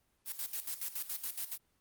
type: noise with tremolo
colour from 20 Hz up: blue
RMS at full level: -37 dBFS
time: 0.25-1.58 s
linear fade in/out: 50 ms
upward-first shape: square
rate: 7.1 Hz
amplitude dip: 75%
effects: pink hiss -75 dBFS RMS until 1.8 s + Opus 24 kbps

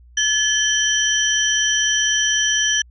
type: tone cluster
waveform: sine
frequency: 1719 / 3114 / 5870 Hz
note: A6 / G7 / F#8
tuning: -41 / -12 / -15 cents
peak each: -20 dBFS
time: 0.17-2.82 s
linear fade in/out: 5 ms
effects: added 60 Hz sine -44 dBFS peak until 2.9 s

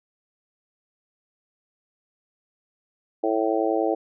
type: harmonic tone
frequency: 110.3 Hz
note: A2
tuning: 5 cents sharp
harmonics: 3 / 4 / 5 / 6 / 7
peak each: -25 / -26 / -27 / -28 / -28 dBFS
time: 3.23-3.95 s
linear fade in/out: 10 ms
effects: none

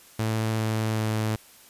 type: tone with pitch steps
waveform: sawtooth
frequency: 110.7 / 110 / 109.3 Hz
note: A2 / A2 / A2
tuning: +11 / 0 / -11 cents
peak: -20 dBFS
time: 0.19-1.36 s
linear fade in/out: 5 ms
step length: 390 ms
effects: white hiss -52 dBFS RMS until 1.69 s + resampled to 32000 Hz

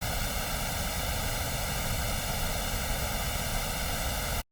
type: noise with comb filter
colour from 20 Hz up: pink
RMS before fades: -31 dBFS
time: 0.01-4.42 s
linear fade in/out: 20 ms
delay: 1.4 ms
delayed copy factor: +0.95
effects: Opus 48 kbps

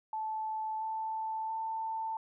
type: tone with pitch steps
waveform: sine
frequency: 873 / 881.6 / 890.3 Hz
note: A5 / A5 / A5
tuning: -14 / +3 / +20 cents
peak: -33 dBFS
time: 0.13-2.17 s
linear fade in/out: 2 ms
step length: 680 ms
effects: none

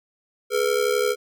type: ring-modulated tone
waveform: square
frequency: 456 Hz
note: A#4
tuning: 38 cents flat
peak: -17 dBFS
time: 0.5-1.16 s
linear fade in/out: 50 ms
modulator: 35.9 Hz
effects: none

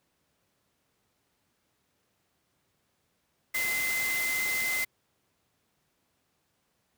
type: tone in noise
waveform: sine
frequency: 2060 Hz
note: C7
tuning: 28 cents flat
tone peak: -28 dBFS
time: 3.54-4.85 s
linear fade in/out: 10 ms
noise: white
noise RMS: -34 dBFS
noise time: 3.54-4.85 s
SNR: +3 dB
effects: pink hiss -74 dBFS RMS until 6.97 s + high-pass 80 Hz 12 dB/octave

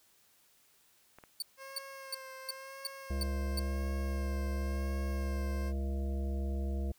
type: clicks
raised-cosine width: 0.5 ms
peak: -37 dBFS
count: 2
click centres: 1.186 / 1.238 s
type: tone bursts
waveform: sawtooth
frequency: 4538 Hz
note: C#8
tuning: 40 cents sharp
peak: -31 dBFS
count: 7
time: 1.4-3.594 s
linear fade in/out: 2 ms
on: 22 ms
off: 340 ms
type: tone with vibrato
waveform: 15% pulse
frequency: 535 Hz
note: C5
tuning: 38 cents sharp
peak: -39 dBFS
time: 1.57-5.73 s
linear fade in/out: 50 ms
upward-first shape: sine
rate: 0.95 Hz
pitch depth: 29 cents each way
type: harmonic tone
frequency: 67.8 Hz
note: C#2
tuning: 38 cents flat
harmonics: 1 / 3 / 5 / 7 / 9 / 10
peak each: -32 / -42 / -46 / -49 / -51 / -52 dBFS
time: 3.1-6.92 s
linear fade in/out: 5 ms
effects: white hiss -67 dBFS RMS until 6.98 s

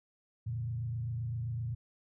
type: tone with frequency modulation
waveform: sine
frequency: 116.54 Hz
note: A#2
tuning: in tune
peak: -33 dBFS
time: 0.46-1.75 s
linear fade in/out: 10 ms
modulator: 27.7 Hz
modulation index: 0.67
effects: none

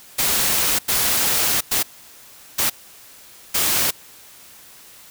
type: noise bursts at uneven times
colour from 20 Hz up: white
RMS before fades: -19 dBFS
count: 5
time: 0.18-0.79 / 0.88-1.61 / 1.71-1.83 / 2.58-2.7 / 3.54-3.91 s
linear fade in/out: 10 ms
effects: white hiss -45 dBFS RMS until 5.1 s

